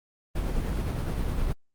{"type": "noise with tremolo", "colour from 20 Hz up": "brown", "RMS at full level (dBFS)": -26, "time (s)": [0.35, 1.53], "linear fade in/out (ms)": 10, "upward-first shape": "triangle", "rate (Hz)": 9.7, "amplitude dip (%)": 35, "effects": ["Opus 32 kbps"]}